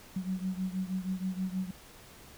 sine beating tone pair, 185 / 191.3 Hz, F#3 / G3, 0 / -42 cents, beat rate 6.3 Hz, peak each -33 / -36 dBFS, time 0.16-1.71 s, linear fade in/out 5 ms, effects pink hiss -53 dBFS RMS until 2.37 s

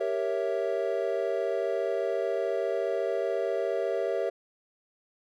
triangle chord, G diminished seventh, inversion none, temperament equal, 392 / 466.2 / 554.4 / 659.3 Hz, G4 / Bb4 / Db5 / Fb5, 0 / 0 / 0 / 0 cents, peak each -30 dBFS, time 0-4.3 s, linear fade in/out 10 ms, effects none

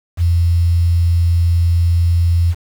sine tone with quantisation, 85.6 Hz, F2, 34 cents flat, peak -10 dBFS, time 0.17-2.55 s, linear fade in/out 50 ms, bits 6, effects none

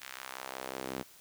sawtooth tone with high-pass filter sweep, 65.41 Hz, C2, in tune, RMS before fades -42 dBFS, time 0.01-1.03 s, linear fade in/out 10 ms, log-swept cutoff 1900 to 250 Hz, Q 1.1, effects white hiss -57 dBFS RMS until 1.2 s

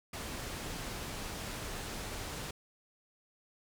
pink low-pass noise, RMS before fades -41 dBFS, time 0.13-2.51 s, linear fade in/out 5 ms, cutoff 11000 Hz, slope 12 dB/octave, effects none

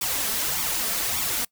white noise with flanger, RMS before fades -26 dBFS, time 0.01-1.45 s, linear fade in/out 5 ms, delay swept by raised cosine 0.87 to 4.57 ms, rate 1.7 Hz, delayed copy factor +0.65, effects noise-tail reverb RT60 0.1 s tail -24 dB re dry

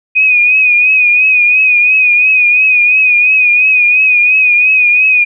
sine tone with vibrato, 2489 Hz, D#7, in tune, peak -5 dBFS, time 0.15-5.25 s, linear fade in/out 20 ms, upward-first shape triangle, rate 2.9 Hz, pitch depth 62 cents each way, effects none

